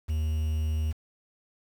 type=tone with quantisation; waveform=triangle; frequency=77.78 Hz; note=D#2; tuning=in tune; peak=-23 dBFS; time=0.08-0.93 s; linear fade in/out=20 ms; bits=8; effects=none